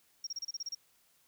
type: tone bursts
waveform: sine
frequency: 5588 Hz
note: F8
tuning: in tune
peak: -34 dBFS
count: 9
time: 0.24-0.749 s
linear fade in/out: 5 ms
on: 29 ms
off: 31 ms
effects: tanh soft clip ceiling -32 dBFS + white hiss -69 dBFS RMS until 1.27 s